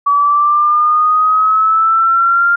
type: exponential sweep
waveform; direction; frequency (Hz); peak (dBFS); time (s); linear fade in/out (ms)
sine; up; 1139 to 1400; -8; 0.06-2.56; 10
effects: none